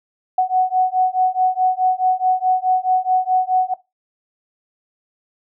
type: beating tone pair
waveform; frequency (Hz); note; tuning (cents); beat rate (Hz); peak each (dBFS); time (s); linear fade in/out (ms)
sine; 740 / 744.7; F#5 / F#5; 0 / +11; 4.7; -17; 0.38-3.74; 5
effects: noise-tail reverb RT60 0.2 s tail -18 dB re dry